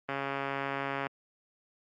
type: click train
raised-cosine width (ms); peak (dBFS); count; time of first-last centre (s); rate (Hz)
0.5; -18; 136; 0.09-1.068; 138
effects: high-pass 150 Hz 12 dB/octave + Opus 32 kbps